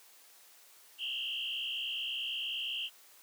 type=tone with frequency modulation; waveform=sine; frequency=2977 Hz; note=F#7; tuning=10 cents sharp; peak=-34 dBFS; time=0.98-2.9 s; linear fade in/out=50 ms; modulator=64.4 Hz; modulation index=3.9; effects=white hiss -59 dBFS RMS until 3.22 s + high-pass 400 Hz 12 dB/octave